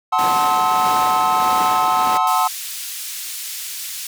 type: chord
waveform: triangle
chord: F# half-diminished seventh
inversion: none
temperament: equal with one note detuned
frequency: 740 / 880 / 1046.5 / 1286.9 Hz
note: F#5 / A5 / C6 / E6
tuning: 0 / 0 / 0 / -42 cents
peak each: -18 dBFS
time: 0.12-2.48 s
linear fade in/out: 10 ms
type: noise with tremolo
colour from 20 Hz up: pink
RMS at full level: -25 dBFS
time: 0.18-2.18 s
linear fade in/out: 10 ms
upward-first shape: sine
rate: 1.6 Hz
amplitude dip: 35%
type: band-pass noise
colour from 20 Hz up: white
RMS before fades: -29 dBFS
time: 2.27-4.07 s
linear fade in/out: 2 ms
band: 2500 to 15000 Hz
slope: 12 dB/octave
effects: high-pass 200 Hz 12 dB/octave